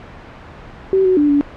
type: tone with pitch steps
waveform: sine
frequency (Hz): 382.9 / 371.8 / 293.6 / 286.9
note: G4 / F#4 / D4 / D4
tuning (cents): -41 / +8 / 0 / -40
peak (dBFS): -10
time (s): 0.93-1.41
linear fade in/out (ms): 0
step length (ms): 120
effects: pink hiss -36 dBFS RMS until 1.56 s + low-pass 2000 Hz 12 dB/octave